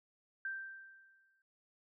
sine tone with exponential decay, 1568 Hz, G6, in tune, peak -36 dBFS, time 0.45-1.42 s, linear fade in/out 2 ms, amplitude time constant 210 ms, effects noise-tail reverb RT60 0.1 s tail -20 dB re dry

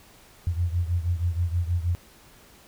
sine beating tone pair, 85.2 / 91.5 Hz, F2 / F#2, -42 / -19 cents, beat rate 6.3 Hz, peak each -24 / -28 dBFS, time 0.47-1.95 s, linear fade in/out 0 ms, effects pink hiss -53 dBFS RMS until 2.67 s

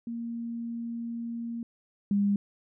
sine tone pair in turn, 233.1 / 201.9 Hz, A#3 / G#3, 0 / -49 cents, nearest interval major second, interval 249 cents, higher first, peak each -32 / -22 dBFS, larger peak second, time 0.07-1.63 / 2.11-2.36 s, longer first, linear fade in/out 2 ms, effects none

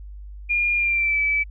sine tone with pitch glide, 2416 to 2303 Hz, D7 to D7, +48 to -34 cents, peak -18 dBFS, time 0.49-1.44 s, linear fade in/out 20 ms, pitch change -82 cents, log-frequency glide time 0.76-1.19 s, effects added 50 Hz sine -35 dBFS peak until 1.5 s

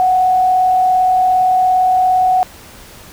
sine tone with frequency modulation, 740 Hz, F#5, in tune, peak -9 dBFS, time 0-2.43 s, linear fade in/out 0 ms, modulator 37.4 Hz, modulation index 0.29, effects pink hiss -38 dBFS RMS until 3.12 s

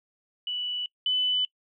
sine tone pair in turn, 2960 / 3001 Hz, F#7 / F#7, 0 / +24 cents, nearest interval unison, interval 24 cents, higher second, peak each -28 / -22 dBFS, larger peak second, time 0.47-0.86 / 1.06-1.45 s, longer neither, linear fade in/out 2 ms, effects noise-tail reverb RT60 0.1 s tail -24 dB re dry

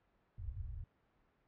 white low-pass noise, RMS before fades -44 dBFS, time 0.38-0.84 s, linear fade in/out 5 ms, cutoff 110 Hz, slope 96 dB/octave, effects pink hiss -75 dBFS RMS until 1.47 s + low-pass 2000 Hz 12 dB/octave

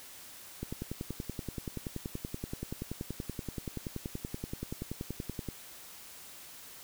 click train, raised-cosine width 3 ms, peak -23 dBFS, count 52, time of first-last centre 0.63-5.487 s, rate 10.5 Hz, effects white hiss -50 dBFS RMS until 6.83 s

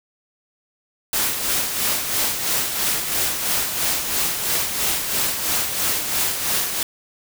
white noise with tremolo, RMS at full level -20 dBFS, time 1.13-6.83 s, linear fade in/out 2 ms, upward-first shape sine, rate 3 Hz, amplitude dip 50%, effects none

